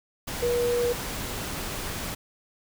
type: tone in noise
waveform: sine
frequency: 481.3 Hz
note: B4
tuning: 45 cents flat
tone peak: -22 dBFS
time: 0.42-0.93 s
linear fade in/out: 10 ms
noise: pink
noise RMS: -33 dBFS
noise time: 0.27-2.15 s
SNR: +8 dB
effects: none